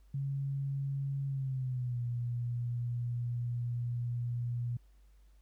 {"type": "tone with pitch glide", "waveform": "sine", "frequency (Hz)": [138.1, 120.22], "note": ["C#3", "B2"], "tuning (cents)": [-6, -46], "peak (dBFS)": -32, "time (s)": [0.14, 4.77], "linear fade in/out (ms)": 5, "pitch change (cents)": -240, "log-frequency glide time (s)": [1.27, 2.01], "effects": ["added 50 Hz sine -58 dBFS peak until 5.41 s", "pink hiss -75 dBFS RMS until 5.41 s"]}